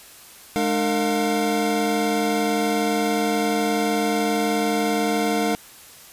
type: tone cluster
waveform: square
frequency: 209.8 / 301.4 / 456.3 / 709 Hz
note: G#3 / D4 / A#4 / F5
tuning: +18 / +45 / -37 / +26 cents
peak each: -26 dBFS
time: 0.56-5.55 s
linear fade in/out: 0 ms
effects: white hiss -45 dBFS RMS until 6.12 s + resampled to 32000 Hz